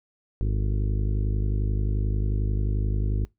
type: harmonic tone with a mistuned harmonic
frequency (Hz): 51.3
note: G#1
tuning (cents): -21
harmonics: 1 / 2 / 3 / 4 / 5 / 6 / 7 / 8 / 9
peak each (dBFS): -23 / -27 / -39 / -38 / -42 / -42 / -41 / -48 / -50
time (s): 0.41-3.25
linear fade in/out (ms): 0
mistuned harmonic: 8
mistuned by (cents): +78
effects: noise-tail reverb RT60 0.2 s tail -24 dB re dry